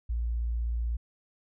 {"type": "tone", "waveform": "sine", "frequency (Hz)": 58, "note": "A#1", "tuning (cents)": -8, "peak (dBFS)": -27, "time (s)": [0.09, 0.97], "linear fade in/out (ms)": 10, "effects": []}